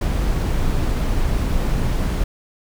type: noise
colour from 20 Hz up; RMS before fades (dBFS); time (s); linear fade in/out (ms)
brown; -19; 0.01-2.24; 5
effects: none